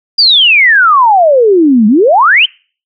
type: exponential two-way sweep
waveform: sine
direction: down then up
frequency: 4901 to 202.8 to 3209 Hz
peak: -3 dBFS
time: 0.18-2.46 s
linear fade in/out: 10 ms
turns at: 1.87 s
effects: noise-tail reverb RT60 0.4 s tail -26 dB re dry